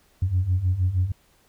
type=beating tone pair; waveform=sine; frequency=87.7 / 94.1 Hz; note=F2 / F#2; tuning=+8 / +30 cents; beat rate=6.4 Hz; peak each=-24 / -20 dBFS; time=0.22-1.12 s; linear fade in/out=5 ms; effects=tanh soft clip ceiling -14 dBFS + pink hiss -61 dBFS RMS until 1.48 s